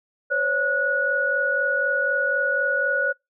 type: tone cluster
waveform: sine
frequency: 518 / 562 / 1462 Hz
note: C5 / C#5 / F#6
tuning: -17 / +24 / -21 cents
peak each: -29 / -26 / -21 dBFS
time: 0.3-3.13 s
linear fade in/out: 20 ms
effects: noise-tail reverb RT60 0.2 s tail -26 dB re dry